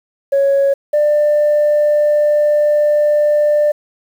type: tone pair in turn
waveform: sine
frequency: 554.4 / 594.4 Hz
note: C#5 / D5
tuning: 0 / +21 cents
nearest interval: minor second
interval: 121 cents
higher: second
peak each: -8 dBFS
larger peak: neither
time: 0.32-0.74 / 0.93-3.72 s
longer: second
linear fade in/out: 10 ms
effects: tanh soft clip ceiling -7 dBFS + 7-bit